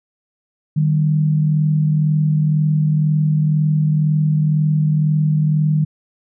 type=tone pair together; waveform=sine; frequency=152.6 / 194.6 Hz; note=D#3 / G3; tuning=-33 / -12 cents; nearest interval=major third; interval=421 cents; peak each=-13 / -23 dBFS; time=0.76-5.85 s; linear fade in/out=10 ms; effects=none